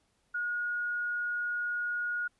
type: tone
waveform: sine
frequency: 1442 Hz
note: F#6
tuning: 45 cents flat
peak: -30 dBFS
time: 0.34-2.28 s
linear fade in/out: 10 ms
effects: pink hiss -73 dBFS RMS until 2.39 s + resampled to 24000 Hz